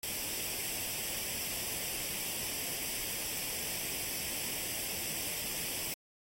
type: noise with comb filter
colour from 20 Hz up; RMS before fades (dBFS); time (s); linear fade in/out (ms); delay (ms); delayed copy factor
white; -37; 0.03-5.94; 2; 0.37; +0.65
effects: AAC 48 kbps

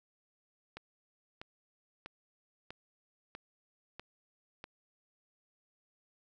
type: click train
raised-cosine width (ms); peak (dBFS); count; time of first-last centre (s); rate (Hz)
0.3; -28; 7; 0.77-4.641; 1.55
effects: none

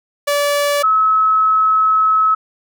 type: tone pair in turn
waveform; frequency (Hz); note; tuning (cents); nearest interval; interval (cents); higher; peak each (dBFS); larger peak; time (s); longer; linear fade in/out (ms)
sawtooth / sine; 577 / 1290.1; D5 / E6; -31 / -38; octave + major second; 1393; second; -10; neither; 0.27-0.83 / 0.83-2.35; second; 10
effects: none

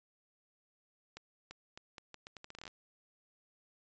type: accelerating click train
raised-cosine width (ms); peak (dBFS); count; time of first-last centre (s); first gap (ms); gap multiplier
0.2; -30; 16; 1.17-2.678; 340; 0.78
effects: resampled to 16000 Hz

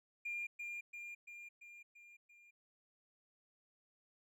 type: tone with echo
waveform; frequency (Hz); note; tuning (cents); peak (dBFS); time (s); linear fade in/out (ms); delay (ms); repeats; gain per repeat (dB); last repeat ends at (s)
triangle; 2402; D7; +38; -36; 0.25-0.47; 10; 340; 6; -4; 2.51
effects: tanh soft clip ceiling -36 dBFS

